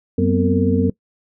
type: tone cluster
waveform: sine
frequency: 93.6 / 188.8 / 242.1 / 260 / 455.5 Hz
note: F#2 / F#3 / B3 / C4 / A#4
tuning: +20 / +35 / -34 / -11 / -40 cents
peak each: -20 dBFS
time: 0.18-0.9 s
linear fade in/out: 5 ms
effects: noise-tail reverb RT60 0.1 s tail -22 dB re dry